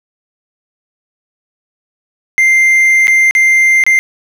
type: tone with dropouts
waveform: triangle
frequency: 2093 Hz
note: C7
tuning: in tune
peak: -4 dBFS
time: 2.38-3.99 s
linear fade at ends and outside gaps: 0 ms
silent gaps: 3.071-3.08 / 3.31-3.351 / 3.838-3.865 s
effects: none